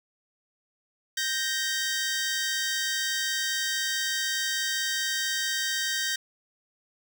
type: tone pair together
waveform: 15% pulse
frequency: 1568 / 1864.7 Hz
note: G6 / A#6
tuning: 0 / 0 cents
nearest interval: minor third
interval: 300 cents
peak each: -23 dBFS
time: 1.17-6.16 s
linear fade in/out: 5 ms
effects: none